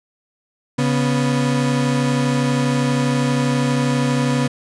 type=tone pair together; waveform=35% pulse; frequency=139.67 / 246.9 Hz; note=C#3 / B3; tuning=+13 / 0 cents; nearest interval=minor seventh; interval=987 cents; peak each=-17 dBFS; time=0.78-4.48 s; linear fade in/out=10 ms; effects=resampled to 22050 Hz